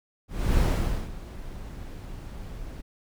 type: noise with ADSR envelope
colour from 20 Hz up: brown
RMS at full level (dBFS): -20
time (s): 0.28-2.82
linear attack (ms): 310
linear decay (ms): 500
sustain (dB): -18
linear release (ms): 17
effects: none